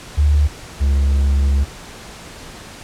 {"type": "tone pair in turn", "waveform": ["sine", "triangle"], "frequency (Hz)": [73.42, 69.3], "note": ["D2", "C#2"], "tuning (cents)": [0, 0], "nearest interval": "minor second", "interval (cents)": 100, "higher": "first", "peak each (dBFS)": -10, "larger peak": "neither", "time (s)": [[0.17, 0.48], [0.8, 1.65]], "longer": "second", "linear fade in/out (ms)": 20, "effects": ["pink hiss -36 dBFS RMS until 2.83 s", "low-pass 9000 Hz 12 dB/octave"]}